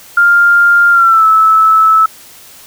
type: tone with pitch glide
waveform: sine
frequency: 1400 to 1306.2 Hz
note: F6 to E6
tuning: +4 to -16 cents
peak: -4 dBFS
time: 0.17-2.06 s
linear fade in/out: 5 ms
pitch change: -120 cents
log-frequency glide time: 0.91-1.25 s
effects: white hiss -37 dBFS RMS until 2.66 s